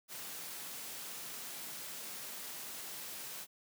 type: high-pass noise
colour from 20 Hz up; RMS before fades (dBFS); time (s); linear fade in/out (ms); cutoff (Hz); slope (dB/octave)
white; -45; 0.08-3.47; 50; 120; 24
effects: none